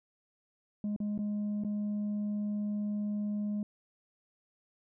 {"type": "tone with dropouts", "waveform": "sine", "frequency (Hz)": 207.7, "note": "G#3", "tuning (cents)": 0, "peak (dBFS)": -28, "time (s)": [0.84, 3.63], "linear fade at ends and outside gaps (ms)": 2, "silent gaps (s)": [[0.963, 1.002], [1.178, 1.189], [1.637, 1.647]], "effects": ["tanh soft clip ceiling -30 dBFS"]}